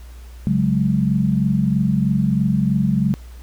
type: chord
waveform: sine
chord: C# suspended fourth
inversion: none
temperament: just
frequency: 138.59 / 184.79 / 207.9 Hz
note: C#3 / F#3 / G#3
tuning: 0 / -2 / +2 cents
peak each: -20 / -19 / -19 dBFS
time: 0.47-3.14 s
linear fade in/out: 0 ms
effects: added 60 Hz sine -35 dBFS peak until 3.42 s + pink hiss -50 dBFS RMS until 3.42 s